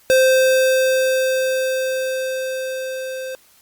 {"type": "tone with level ramp", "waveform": "square", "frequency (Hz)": 521, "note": "C5", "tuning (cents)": -7, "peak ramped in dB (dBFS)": [-11, -27], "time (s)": [0.1, 3.35], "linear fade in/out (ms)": 0, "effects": ["white hiss -53 dBFS RMS until 3.61 s", "Opus 48 kbps"]}